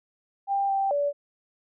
sine tone with pitch steps, 793 / 783 / 575 Hz, G5 / G5 / D5, +20 / -2 / -37 cents, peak -22 dBFS, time 0.47-1.13 s, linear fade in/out 50 ms, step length 220 ms, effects none

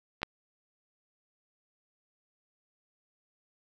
clicks, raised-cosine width 0.3 ms, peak -28 / -11 dBFS, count 2, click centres 0.218 / 0.231 s, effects none

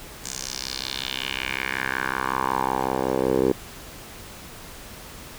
10% pulse tone with band-pass filter sweep, 65.41 Hz, C2, in tune, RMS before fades -26 dBFS, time 0.24-3.52 s, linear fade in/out 5 ms, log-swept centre 7200 to 410 Hz, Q 2.9, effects pink hiss -41 dBFS RMS until 5.38 s

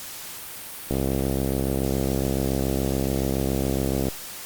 click train, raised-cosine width 2 ms, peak -11 dBFS, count 214, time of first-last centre 0.91-4.084 s, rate 67.1 Hz, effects white hiss -37 dBFS RMS until 4.45 s + Opus 48 kbps

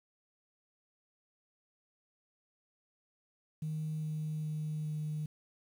sine tone with pitch steps, 155.56 / 154.57 / 153.6 / 152.62 Hz, D#3 / D#3 / D#3 / D#3, 0 / -11 / -22 / -33 cents, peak -33 dBFS, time 3.62-5.26 s, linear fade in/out 5 ms, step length 410 ms, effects tanh soft clip ceiling -30 dBFS + 10-bit

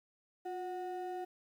triangle ring-modulated tone, 548 Hz, C#5, 20 cents flat, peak -33 dBFS, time 0.45-1.25 s, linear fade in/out 10 ms, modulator 191 Hz, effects 11-bit

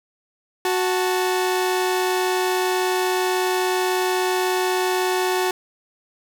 sawtooth tone pair together, 369.1 / 880 Hz, F#4 / A5, -4 / 0 cents, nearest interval octave + minor third, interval 1504 cents, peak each -16 / -22 dBFS, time 0.65-5.51 s, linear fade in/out 2 ms, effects none

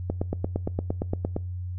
click train, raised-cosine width 2 ms, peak -13 dBFS, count 12, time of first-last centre 0.1-1.364 s, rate 8.7 Hz, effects noise-tail reverb RT60 0.4 s tail -24 dB re dry + added 90 Hz sine -30 dBFS peak until 1.78 s

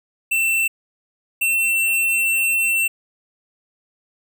square tone pair in turn, 2683 / 2699 Hz, E7 / E7, +30 / +40 cents, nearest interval unison, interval 10 cents, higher second, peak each -17 dBFS, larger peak neither, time 0.31-0.68 / 1.41-2.88 s, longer second, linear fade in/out 10 ms, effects none

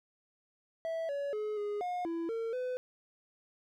triangle tone with pitch steps, 655 / 566 / 425.1 / 413.8 / 717 / 333.6 / 455.1 / 504 Hz, E5 / C#5 / G#4 / G#4 / F5 / E4 / A#4 / B4, -11 / +36 / +40 / -6 / +45 / +21 / -42 / +35 cents, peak -31 dBFS, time 0.85-2.77 s, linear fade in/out 0 ms, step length 240 ms, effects none

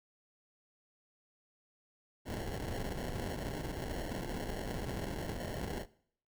pink noise with sample-and-hold, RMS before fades -39 dBFS, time 2.25-5.86 s, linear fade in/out 50 ms, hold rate 1225 Hz, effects noise-tail reverb RT60 0.6 s tail -20 dB re dry

